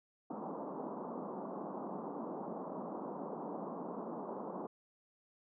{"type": "band-pass noise", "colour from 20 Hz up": "pink", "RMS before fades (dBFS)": -43, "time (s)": [0.3, 4.67], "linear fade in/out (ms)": 5, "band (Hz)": [180, 1100], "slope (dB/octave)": 48, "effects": []}